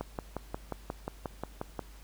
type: click train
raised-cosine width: 1 ms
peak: -20 dBFS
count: 11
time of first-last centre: 0.01-1.793 s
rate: 5.61 Hz
effects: added 50 Hz sine -49 dBFS peak until 2.03 s + pink hiss -57 dBFS RMS until 2.03 s